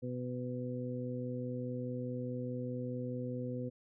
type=harmonic tone; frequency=124.8 Hz; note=B2; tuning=19 cents sharp; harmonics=1 / 2 / 3 / 4; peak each=-40 / -40 / -48 / -42 dBFS; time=0.02-3.7 s; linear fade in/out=20 ms; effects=none